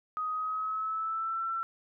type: tone with pitch glide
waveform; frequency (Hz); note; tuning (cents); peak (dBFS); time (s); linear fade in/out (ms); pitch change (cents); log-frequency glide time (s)
sine; 1253 to 1342.9; D#6 to E6; +12 to +32; -30; 0.17-1.63; 0; +120; 0.31-1.42
effects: none